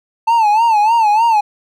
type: tone with vibrato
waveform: triangle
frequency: 880 Hz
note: A5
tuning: in tune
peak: -7 dBFS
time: 0.27-1.41 s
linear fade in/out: 10 ms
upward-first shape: sine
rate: 3.3 Hz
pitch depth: 110 cents each way
effects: none